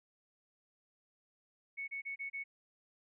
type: tone bursts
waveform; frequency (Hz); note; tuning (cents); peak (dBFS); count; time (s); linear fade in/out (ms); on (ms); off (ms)
sine; 2214; C#7; -3; -38; 5; 1.77-2.44; 20; 110; 30
effects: none